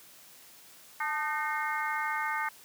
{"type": "harmonic tone with a mistuned harmonic", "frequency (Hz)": 305.6, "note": "D#4", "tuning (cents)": -31, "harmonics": [3, 4, 5, 6, 7], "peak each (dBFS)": [-34, -35, -36, -37, -37], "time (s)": [1, 2.49], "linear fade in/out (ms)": 5, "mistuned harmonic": 3, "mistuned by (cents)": -65, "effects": ["white hiss -54 dBFS RMS until 2.64 s", "high-pass 100 Hz 12 dB/octave"]}